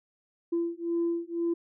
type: beating tone pair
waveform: sine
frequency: 338 / 340 Hz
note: E4 / F4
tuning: +43 / -46 cents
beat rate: 2 Hz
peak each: -29 dBFS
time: 0.52-1.54 s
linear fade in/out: 10 ms
effects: tanh soft clip ceiling -21 dBFS